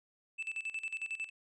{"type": "tone with tremolo", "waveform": "triangle", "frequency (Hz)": 2637, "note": "E7", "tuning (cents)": 0, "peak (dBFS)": -33, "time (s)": [0.38, 1.3], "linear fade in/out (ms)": 20, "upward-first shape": "square", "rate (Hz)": 11, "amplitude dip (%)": 80, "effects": ["resampled to 24000 Hz"]}